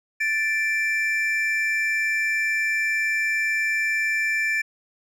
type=tone pair together; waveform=triangle; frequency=1760 / 2349 Hz; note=A6 / D7; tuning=0 / 0 cents; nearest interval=perfect fourth; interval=500 cents; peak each=-22 dBFS; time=0.2-4.62 s; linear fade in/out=10 ms; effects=none